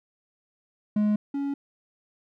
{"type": "tone pair in turn", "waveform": "triangle", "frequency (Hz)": [210, 280.3], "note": ["G#3", "C#4"], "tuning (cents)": [19, 19], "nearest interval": "perfect fourth", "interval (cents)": 500, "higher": "second", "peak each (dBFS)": [-18, -24], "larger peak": "first", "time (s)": [[0.96, 1.16], [1.34, 1.54]], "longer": "neither", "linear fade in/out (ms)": 5, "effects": []}